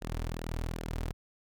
sawtooth tone with flanger, 40.57 Hz, E1, 27 cents flat, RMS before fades -36 dBFS, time 0.01-1.13 s, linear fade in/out 20 ms, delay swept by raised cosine 0.84 to 6.04 ms, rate 2.5 Hz, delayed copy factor -0.55, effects none

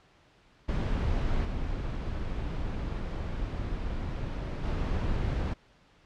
brown noise with level steps, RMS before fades -28 / -33 / -29 dBFS, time 0.68-5.54 s, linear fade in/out 10 ms, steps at 1.44 / 4.63 s, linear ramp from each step 20 ms, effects pink hiss -61 dBFS RMS until 6.05 s + low-pass 4000 Hz 12 dB/octave

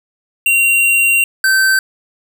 square tone pair in turn, 2757 / 1547.3 Hz, F7 / G6, -23 / -23 cents, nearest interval minor seventh, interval 1000 cents, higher first, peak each -10 dBFS, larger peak neither, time 0.46-1.24 / 1.44-1.79 s, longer first, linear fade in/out 2 ms, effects 8-bit

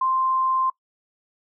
sine tone, 1046 Hz, C6, 1 cent flat, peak -19 dBFS, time 0.01-0.7 s, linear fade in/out 5 ms, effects noise-tail reverb RT60 0.1 s tail -21 dB re dry

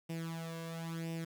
sawtooth tone with flanger, 164.81 Hz, E3, in tune, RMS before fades -41 dBFS, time 0.09-1.25 s, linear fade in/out 10 ms, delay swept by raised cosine 0.36 to 1.86 ms, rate 0.98 Hz, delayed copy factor +0.75, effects 10-bit

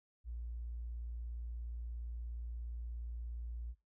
triangle tone with tanh clipping, 58.5 Hz, A#1, 7 cents sharp, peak -40 dBFS, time 0.24-3.75 s, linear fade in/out 50 ms, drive 3 dB, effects noise-tail reverb RT60 0.3 s tail -23 dB re dry

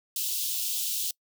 white high-pass noise, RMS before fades -30 dBFS, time 0.16-1.11 s, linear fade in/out 2 ms, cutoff 2900 Hz, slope 48 dB/octave, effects noise-tail reverb RT60 0.1 s tail -25 dB re dry

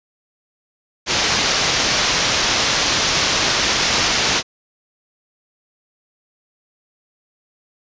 white low-pass noise, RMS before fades -18 dBFS, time 1.06-4.43 s, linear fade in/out 50 ms, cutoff 6400 Hz, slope 48 dB/octave, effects resampled to 16000 Hz

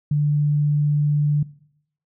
sine tone, 147.4 Hz, D3, 7 cents sharp, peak -16 dBFS, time 0.11-1.43 s, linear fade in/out 5 ms, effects noise-tail reverb RT60 0.7 s tail -20 dB re dry

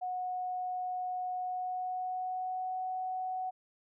sine tone with pitch glide, 732 to 743.9 Hz, F#5 to F#5, -19 to +9 cents, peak -33 dBFS, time 0.01-3.51 s, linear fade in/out 20 ms, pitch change +28 cents, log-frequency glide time 1.37-2.81 s, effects none

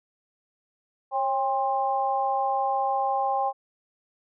sine tone with amplitude modulation, 801 Hz, G5, 37 cents sharp, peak -18 dBFS, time 1.11-3.53 s, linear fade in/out 50 ms, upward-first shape sine, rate 254 Hz, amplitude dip 95%, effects none

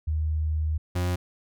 sine / 40% pulse tone pair in turn, 77.7 / 89.21 Hz, D#2 / F2, -2 / +37 cents, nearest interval major second, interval 239 cents, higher second, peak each -23 dBFS, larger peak neither, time 0.07-0.78 / 0.95-1.16 s, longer first, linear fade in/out 10 ms, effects none

